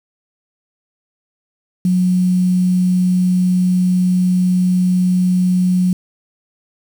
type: tone with quantisation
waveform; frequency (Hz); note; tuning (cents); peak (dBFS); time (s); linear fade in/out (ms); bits
sine; 182; F#3; -28; -11; 1.85-5.93; 2; 6
effects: none